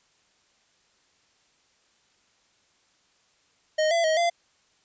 square tone with pitch steps, 621 / 675 / 632 / 687 Hz, D#5 / E5 / D#5 / F5, -3 / +41 / +27 / -29 cents, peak -21 dBFS, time 3.78-4.3 s, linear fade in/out 10 ms, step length 130 ms, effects white hiss -65 dBFS RMS until 4.84 s + resampled to 16000 Hz

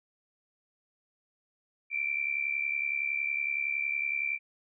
sine tone with amplitude modulation, 2349 Hz, D7, in tune, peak -25 dBFS, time 1.9-4.39 s, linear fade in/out 50 ms, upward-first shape sine, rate 70.8 Hz, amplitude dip 75%, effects none

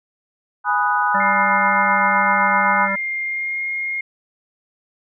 sine chord, G# minor seventh, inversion none, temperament equal, 830.6 / 987.8 / 1244.5 / 1480 Hz, G#5 / B5 / D#6 / F#6, 0 / 0 / 0 / 0 cents, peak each -21 dBFS, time 0.64-2.89 s, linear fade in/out 50 ms
harmonic tone, 196 Hz, G3, in tune, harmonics 1 / 3 / 5 / 7 / 9, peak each -27 / -27 / -27 / -27 / -27 dBFS, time 1.14-2.96 s, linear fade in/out 10 ms
sine tone with pitch glide, 2114 to 2137 Hz, C7 to C7, +17 to +36 cents, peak -21 dBFS, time 1.2-4.01 s, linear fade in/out 5 ms, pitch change +19 cents, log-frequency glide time 3.25-3.61 s
effects none

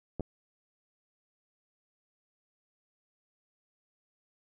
clicks, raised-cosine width 2 ms, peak -22 dBFS, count 2, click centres 0.197 / 0.207 s, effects none

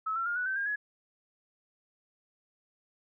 sine tone with pitch steps, 1295 / 1353.1 / 1413.8 / 1477.3 / 1543.6 / 1612.9 / 1685.2 Hz, E6 / E6 / F6 / F#6 / G6 / G6 / G#6, -31 / +45 / +21 / -3 / -27 / +49 / +25 cents, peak -29 dBFS, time 0.06-0.76 s, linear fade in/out 10 ms, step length 100 ms, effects none

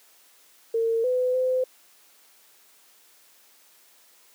sine tone with pitch steps, 455.6 / 504 / 512 Hz, A#4 / B4 / C5, -40 / +35 / -38 cents, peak -20 dBFS, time 0.74-1.64 s, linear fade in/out 5 ms, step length 300 ms, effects white hiss -57 dBFS RMS until 4.34 s + high-pass 300 Hz 12 dB/octave

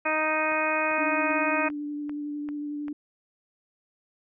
harmonic tone, 311.1 Hz, D#4, in tune, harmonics 1 / 2 / 3 / 4 / 5 / 6 / 7 / 8, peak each -34 / -29 / -31 / -31 / -32 / -35 / -35 / -29 dBFS, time 0.05-1.69 s, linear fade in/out 10 ms
click train, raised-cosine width 0.5 ms, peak -28 dBFS, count 7, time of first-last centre 0.52-2.882 s, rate 2.54 Hz
sine tone with vibrato, 293.7 Hz, D4, in tune, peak -30 dBFS, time 0.98-2.93 s, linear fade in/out 5 ms, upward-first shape sine, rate 11 Hz, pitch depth 13 cents each way
effects none

